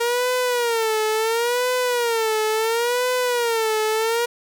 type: tone with vibrato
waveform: sawtooth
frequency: 466.2 Hz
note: A#4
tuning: in tune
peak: -15 dBFS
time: 0-4.26 s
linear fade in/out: 10 ms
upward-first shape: sine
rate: 0.72 Hz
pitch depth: 130 cents each way
effects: none